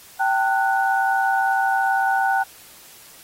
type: tone cluster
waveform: sine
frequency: 779 / 897 / 1474 Hz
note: G5 / A5 / F#6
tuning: -11 / +33 / -7 cents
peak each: -19 / -25 / -22 dBFS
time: 0.19-2.44 s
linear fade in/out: 20 ms
effects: white hiss -46 dBFS RMS until 3.23 s + AAC 48 kbps